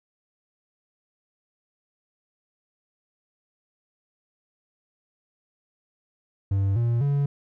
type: tone with pitch steps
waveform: triangle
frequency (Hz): 98 / 117.9 / 141.83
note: G2 / A#2 / C#3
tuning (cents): 0 / +20 / +40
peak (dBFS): -18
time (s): 6.51-7.26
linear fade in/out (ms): 5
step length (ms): 250
effects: none